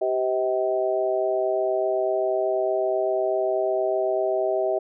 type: harmonic tone with a mistuned harmonic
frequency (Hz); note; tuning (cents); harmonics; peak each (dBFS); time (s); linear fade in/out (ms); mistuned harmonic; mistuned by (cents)
128.1; C3; -36; 3 / 4 / 5 / 6; -25 / -32 / -23 / -32; 0.01-4.79; 10; 3; +15
effects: none